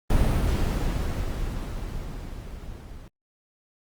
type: noise with level ramp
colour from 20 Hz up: brown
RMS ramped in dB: -19 to -42 dBFS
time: 0.1-3.08 s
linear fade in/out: 2 ms
effects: Opus 32 kbps